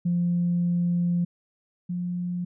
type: tone pair in turn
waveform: sine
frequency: 174.2 / 177.24 Hz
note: F3 / F3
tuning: -4 / +26 cents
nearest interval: unison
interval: 30 cents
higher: second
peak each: -20 / -26 dBFS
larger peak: first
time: 0.05-1.25 / 1.89-2.45 s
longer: first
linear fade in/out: 10 ms
effects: tanh soft clip ceiling -16 dBFS